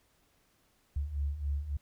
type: beating tone pair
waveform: sine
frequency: 69 / 72.6 Hz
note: C#2 / D2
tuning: -7 / -19 cents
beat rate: 3.6 Hz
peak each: -37 / -32 dBFS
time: 0.96-1.77 s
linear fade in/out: 5 ms
effects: pink hiss -70 dBFS RMS until 1.81 s